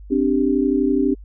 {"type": "chord", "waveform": "sine", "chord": "C suspended second", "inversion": "none", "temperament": "equal", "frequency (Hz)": [261.6, 293.7, 392], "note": ["C4", "D4", "G4"], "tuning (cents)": [0, 0, 0], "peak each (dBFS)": [-19, -19, -21], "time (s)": [0.1, 1.15], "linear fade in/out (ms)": 20, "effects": ["added 50 Hz sine -36 dBFS peak until 1.24 s"]}